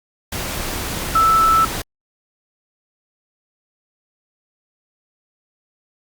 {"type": "tone in noise", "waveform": "sine", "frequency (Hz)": 1318.5, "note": "E6", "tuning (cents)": 0, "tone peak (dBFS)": -11, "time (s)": [1.15, 1.65], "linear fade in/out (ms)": 5, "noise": "pink", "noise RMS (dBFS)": -25, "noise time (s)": [0.32, 1.82], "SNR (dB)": 11, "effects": ["Opus 48 kbps"]}